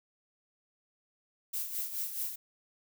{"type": "noise with tremolo", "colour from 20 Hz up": "violet", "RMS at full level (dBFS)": -34, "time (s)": [1.53, 2.36], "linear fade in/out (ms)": 10, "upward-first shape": "sine", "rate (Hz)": 4.7, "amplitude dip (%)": 60, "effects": []}